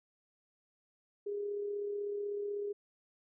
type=tone with amplitude modulation; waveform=sine; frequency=408.7 Hz; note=G#4; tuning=28 cents flat; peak=-33 dBFS; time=1.26-2.73 s; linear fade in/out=10 ms; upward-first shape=sine; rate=36.1 Hz; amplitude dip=35%; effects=none